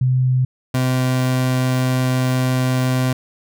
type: tone pair in turn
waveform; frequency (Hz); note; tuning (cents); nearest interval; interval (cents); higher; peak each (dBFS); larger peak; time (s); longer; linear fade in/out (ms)
sine / 30% pulse; 128.3 / 128.3; C3 / C3; -34 / -34; unison; 0; neither; -13; neither; 0.01-0.45 / 0.74-3.13; second; 5
effects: none